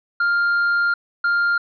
triangle tone pair in turn, 1400 / 1400 Hz, F6 / F6, +4 / +4 cents, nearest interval unison, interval 0 cents, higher neither, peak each -14 dBFS, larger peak neither, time 0.2-0.94 / 1.24-1.58 s, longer first, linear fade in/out 5 ms, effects resampled to 11025 Hz

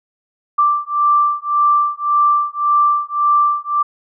sine beating tone pair, 1174.7 / 1176.5 Hz, D6 / D6, 0 / +3 cents, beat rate 1.8 Hz, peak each -15 dBFS, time 0.58-3.83 s, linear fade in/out 10 ms, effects none

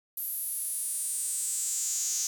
square tone with high-pass filter sweep, 139.6 Hz, C#3, 13 cents sharp, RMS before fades -32 dBFS, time 0.17-2.27 s, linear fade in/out 2 ms, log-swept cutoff 12000 to 6300 Hz, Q 5.9, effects none

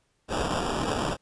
violet noise with sample-and-hold, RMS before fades -28 dBFS, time 0.28-1.17 s, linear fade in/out 50 ms, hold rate 2100 Hz, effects pink hiss -71 dBFS RMS until 1.21 s + resampled to 22050 Hz

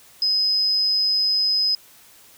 sine tone, 5050 Hz, D#8, 25 cents sharp, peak -17 dBFS, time 0.22-1.75 s, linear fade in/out 2 ms, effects white hiss -50 dBFS RMS until 2.37 s

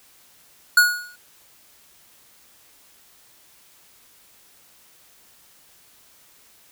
square tone with exponential decay, 1452 Hz, F#6, 33 cents flat, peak -9 dBFS, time 0.77-1.16 s, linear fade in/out 5 ms, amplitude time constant 84 ms, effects white hiss -54 dBFS RMS until 6.71 s

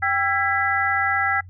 sine tone cluster, 787 / 1342 / 1646 / 1985 Hz, G5 / E6 / G#6 / B6, +7 / +31 / -16 / +8 cents, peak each -24 dBFS, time 0.02-1.41 s, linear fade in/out 10 ms, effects noise-tail reverb RT60 0.1 s tail -22 dB re dry + added 91 Hz sine -39 dBFS peak until 1.49 s

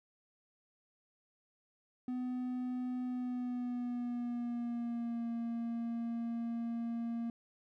triangle tone with pitch glide, 250.7 to 232.6 Hz, B3 to A#3, +26 to -4 cents, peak -33 dBFS, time 2.08-7.3 s, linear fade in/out 2 ms, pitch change -130 cents, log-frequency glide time 3.04-5.29 s, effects none

